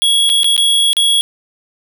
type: tone with dropouts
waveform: square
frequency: 3335 Hz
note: G#7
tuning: 7 cents sharp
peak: -10 dBFS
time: 0.02-1.21 s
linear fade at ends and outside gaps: 0 ms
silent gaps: 0.293-0.299 / 0.433-0.444 / 0.565-0.578 / 0.931-0.968 s
effects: none